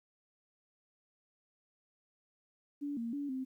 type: tone with pitch steps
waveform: sine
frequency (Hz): 287.5 / 231.9 / 285.6 / 261.1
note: D4 / A#3 / D4 / C4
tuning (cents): -37 / -9 / -48 / -3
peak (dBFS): -35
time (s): 2.81-3.45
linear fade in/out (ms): 20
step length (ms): 160
effects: 12-bit